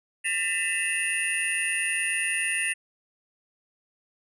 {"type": "tone cluster", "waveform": "sine", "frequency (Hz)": [1795, 1991, 2594, 2761, 9500], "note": ["A6", "B6", "E7", "F7", "D9"], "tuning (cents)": [34, 14, -28, -20, 19], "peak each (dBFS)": -30, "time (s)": [0.24, 2.74], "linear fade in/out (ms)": 20, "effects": ["tanh soft clip ceiling -17 dBFS"]}